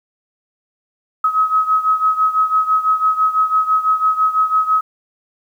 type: beating tone pair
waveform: sine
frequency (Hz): 1274 / 1280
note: D#6 / D#6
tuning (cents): +41 / +49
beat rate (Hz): 6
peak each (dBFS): -14 / -18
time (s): 1.24-4.81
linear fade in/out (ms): 5
effects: 8-bit